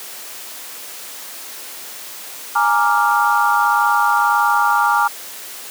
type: chord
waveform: sine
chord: Bb dominant seventh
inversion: third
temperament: equal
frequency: 830.6 / 932.3 / 1174.7 / 1396.9 Hz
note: Ab5 / Bb5 / D6 / F6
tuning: 0 / 0 / 0 / 0 cents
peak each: -18 dBFS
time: 2.55-5.08 s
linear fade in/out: 10 ms
effects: white hiss -33 dBFS RMS until 5.7 s + high-pass 300 Hz 12 dB/octave